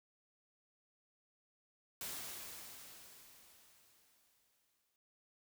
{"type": "noise with exponential decay", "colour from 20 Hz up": "white", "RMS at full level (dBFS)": -43, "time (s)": [2.01, 4.96], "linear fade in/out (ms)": 1, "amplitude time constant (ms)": 640, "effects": []}